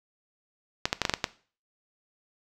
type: clicks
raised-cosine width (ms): 0.2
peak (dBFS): -6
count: 7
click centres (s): 0.855 / 0.929 / 1.017 / 1.052 / 1.096 / 1.138 / 1.242
effects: noise-tail reverb RT60 0.4 s tail -17 dB re dry